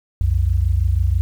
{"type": "tone pair together", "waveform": "sine", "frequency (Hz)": [63.3, 89.45], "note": ["B1", "F2"], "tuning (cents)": [43, 42], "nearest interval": "tritone", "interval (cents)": 599, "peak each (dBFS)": -17, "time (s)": [0.21, 1.21], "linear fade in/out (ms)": 0, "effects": ["8-bit"]}